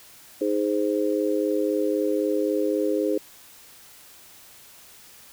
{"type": "harmonic tone", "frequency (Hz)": 103.83, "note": "G#2", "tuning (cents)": 0, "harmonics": [3, 4, 5], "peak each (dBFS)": [-25, -25, -26], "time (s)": [0.41, 3.18], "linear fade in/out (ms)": 5, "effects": ["white hiss -49 dBFS RMS until 5.32 s"]}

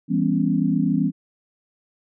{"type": "chord", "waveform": "sine", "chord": "C# half-diminished seventh", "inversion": "first", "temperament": "just", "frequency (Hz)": [166.31, 199.57, 249.5, 277.2], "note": ["E3", "G3", "B3", "C#4"], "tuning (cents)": [16, 31, 18, 0], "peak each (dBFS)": -23, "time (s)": [0.08, 1.12], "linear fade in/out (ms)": 50, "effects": []}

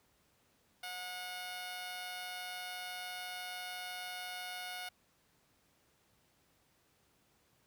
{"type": "tone with amplitude modulation", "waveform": "10% pulse", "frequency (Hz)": 726, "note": "F#5", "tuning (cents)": -33, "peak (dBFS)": -31, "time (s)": [0.83, 4.89], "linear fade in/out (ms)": 5, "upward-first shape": "sine", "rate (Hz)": 194, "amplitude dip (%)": 45, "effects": ["pink hiss -72 dBFS RMS until 7.66 s", "high-pass 60 Hz 12 dB/octave"]}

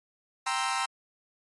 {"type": "chord", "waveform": "sawtooth", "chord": "C dominant seventh", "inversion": "second", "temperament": "equal", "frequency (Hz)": [784, 932.3, 1046.5, 1318.5], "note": ["G5", "Bb5", "C6", "E6"], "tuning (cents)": [0, 0, 0, 0], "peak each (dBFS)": -29, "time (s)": [0.46, 0.86], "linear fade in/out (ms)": 10, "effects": ["MP3 48 kbps"]}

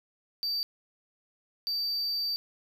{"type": "tone bursts at uneven times", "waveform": "triangle", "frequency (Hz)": 4638, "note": "D8", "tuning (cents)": -22, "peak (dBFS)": -27, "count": 2, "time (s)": [[0.43, 0.63], [1.67, 2.36]], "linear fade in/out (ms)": 0, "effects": []}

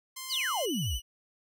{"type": "tone", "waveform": "5% pulse", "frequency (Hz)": 1046.5, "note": "C6", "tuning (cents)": 0, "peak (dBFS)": -26, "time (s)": [0.16, 0.66], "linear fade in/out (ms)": 10}
{"type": "exponential sweep", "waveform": "sine", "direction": "down", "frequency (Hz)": [5680, 46.17], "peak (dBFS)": -29, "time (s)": [0.28, 1], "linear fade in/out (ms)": 50}
{"type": "tone with vibrato", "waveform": "sawtooth", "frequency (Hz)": 2960, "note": "F#7", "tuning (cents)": 0, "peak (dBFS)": -32, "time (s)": [0.28, 1.02], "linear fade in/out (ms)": 50, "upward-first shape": "sine", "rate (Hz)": 12, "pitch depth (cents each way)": 24}
{"effects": []}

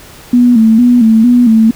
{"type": "tone with vibrato", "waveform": "sine", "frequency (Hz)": 233.1, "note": "A#3", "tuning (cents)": 0, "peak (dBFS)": -3, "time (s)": [0.33, 1.71], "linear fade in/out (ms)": 5, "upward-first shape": "square", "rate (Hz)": 2.2, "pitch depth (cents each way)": 81, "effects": ["pink hiss -35 dBFS RMS until 1.75 s"]}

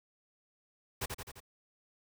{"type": "noise with echo", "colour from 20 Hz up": "pink", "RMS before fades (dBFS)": -35, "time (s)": [1.01, 1.06], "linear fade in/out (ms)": 10, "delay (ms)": 86, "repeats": 4, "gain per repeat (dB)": -4, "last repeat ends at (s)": 1.404, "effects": []}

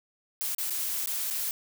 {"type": "noise with dropouts", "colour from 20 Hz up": "blue", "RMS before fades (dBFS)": -31, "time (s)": [0.41, 1.51], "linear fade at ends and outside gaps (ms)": 0, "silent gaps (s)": [[0.548, 0.583], [0.698, 0.706], [1.06, 1.072], [1.301, 1.308]], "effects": []}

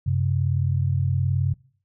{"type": "tone pair together", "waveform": "sine", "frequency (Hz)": [94.4, 133.5], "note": ["F#2", "C3"], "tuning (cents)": [35, 35], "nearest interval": "tritone", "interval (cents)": 600, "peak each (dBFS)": -22, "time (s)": [0.06, 1.54], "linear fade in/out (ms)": 10, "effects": ["noise-tail reverb RT60 0.5 s tail -23 dB re dry"]}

